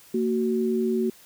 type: tone pair together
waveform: sine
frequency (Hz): 228.9 / 373.2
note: A#3 / F#4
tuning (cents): -31 / +15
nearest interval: minor sixth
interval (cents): 846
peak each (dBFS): -24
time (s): 0.14-1.1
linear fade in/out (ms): 5
effects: white hiss -52 dBFS RMS until 1.25 s